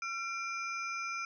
square ring-modulated tone, 1864.7 Hz, A#6, in tune, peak -33 dBFS, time 0.02-1.25 s, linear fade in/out 2 ms, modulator 507 Hz, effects resampled to 16000 Hz

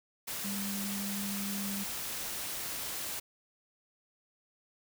sine tone in noise, 200 Hz, G3, 35 cents sharp, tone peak -36 dBFS, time 0.44-1.84 s, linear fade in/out 10 ms, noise white, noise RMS -38 dBFS, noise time 0.27-3.2 s, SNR -1 dB, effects none

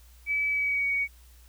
sine tone with pitch glide, 2295 to 2244 Hz, D7 to C#7, -40 to +21 cents, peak -24 dBFS, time 0.26-1.08 s, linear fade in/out 50 ms, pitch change -39 cents, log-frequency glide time 0.49-0.9 s, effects added 60 Hz sine -51 dBFS peak until 1.48 s + white hiss -60 dBFS RMS until 1.48 s

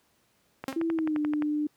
click train, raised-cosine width 0.5 ms, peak -20 dBFS, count 10, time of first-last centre 0.64-1.423 s, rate 11.5 Hz
sawtooth tone with exponential decay, 267.7 Hz, C4, 40 cents sharp, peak -23 dBFS, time 0.68-0.82 s, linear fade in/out 0 ms, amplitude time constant 29 ms
sine tone with pitch glide, 330 to 299.1 Hz, E4 to D4, +2 to +32 cents, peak -25 dBFS, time 0.76-1.67 s, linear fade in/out 5 ms, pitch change -170 cents, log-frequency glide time 0.92-1.19 s
effects pink hiss -68 dBFS RMS until 1.76 s + high-pass 100 Hz 12 dB/octave

